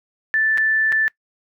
sine tone with dropouts, 1760 Hz, A6, in tune, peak -15 dBFS, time 0.34-1.08 s, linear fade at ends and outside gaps 0 ms, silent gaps 0.575-0.581 / 0.921-0.925 s, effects noise-tail reverb RT60 0.1 s tail -23 dB re dry

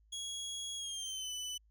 25% pulse tone with pitch glide, 3322 to 2994 Hz, G#7 to F#7, 0 to +20 cents, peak -35 dBFS, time 0.12-1.58 s, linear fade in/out 10 ms, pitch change -180 cents, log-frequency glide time 0.76-1.32 s, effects added 53 Hz sine -64 dBFS peak until 1.7 s

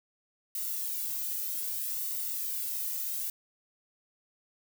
violet noise with flanger, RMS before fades -34 dBFS, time 0.55-3.3 s, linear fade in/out 2 ms, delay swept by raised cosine 1.2 to 1.82 ms, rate 0.63 Hz, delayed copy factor -0.6, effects none

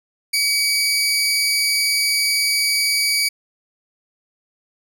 25% pulse tone pair together, 2268 / 4806 Hz, C#7 / D8, +39 / +39 cents, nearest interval octave + minor second, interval 1300 cents, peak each -15 dBFS, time 0.33-3.29 s, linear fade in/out 10 ms, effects none

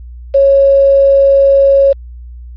sine tone with quantisation, 551 Hz, C#5, 11 cents flat, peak -4 dBFS, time 0.34-1.93 s, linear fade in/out 10 ms, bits 5, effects added 60 Hz sine -27 dBFS peak until 2.56 s + resampled to 11025 Hz

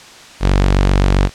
sawtooth tone, 47.58 Hz, F#1, 49 cents sharp, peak -6 dBFS, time 0.4-1.3 s, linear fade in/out 50 ms, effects white hiss -38 dBFS RMS until 1.34 s + low-pass 6000 Hz 12 dB/octave

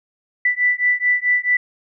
sine beating tone pair, 1975.5 / 1980.1 Hz, B6 / B6, 0 / +4 cents, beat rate 4.6 Hz, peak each -18 dBFS, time 0.45-1.57 s, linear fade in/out 5 ms, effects none

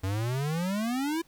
square exponential sweep, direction up, 92 to 340.7 Hz, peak -28 dBFS, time 0.03-1.22 s, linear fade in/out 10 ms, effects pink hiss -62 dBFS RMS until 1.27 s

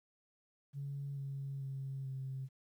sine tone with pitch steps, 140.4 / 137.91 / 135.46 / 133.06 Hz, C#3 / C#3 / C#3 / C3, +22 / -9 / -40 / +29 cents, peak -38 dBFS, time 0.73-2.49 s, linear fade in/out 50 ms, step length 440 ms, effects tanh soft clip ceiling -34 dBFS + 12-bit

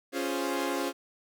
sawtooth chord, Db major seventh, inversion none, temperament equal, 277.2 / 349.2 / 415.3 / 523.3 Hz, Db4 / F4 / Ab4 / C5, 0 / 0 / 0 / 0 cents, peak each -29 / -30 / -33 / -32 dBFS, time 0.12-0.93 s, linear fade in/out 50 ms, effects none

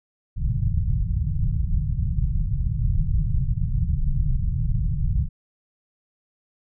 pink low-pass noise, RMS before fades -22 dBFS, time 0.36-5.29 s, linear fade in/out 20 ms, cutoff 160 Hz, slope 48 dB/octave, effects none

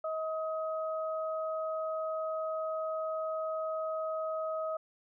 sine tone pair together, 635 / 1264.5 Hz, D#5 / D#6, +35 / +28 cents, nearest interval octave, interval 1193 cents, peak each -33 / -38 dBFS, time 0.04-4.77 s, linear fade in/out 5 ms, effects none

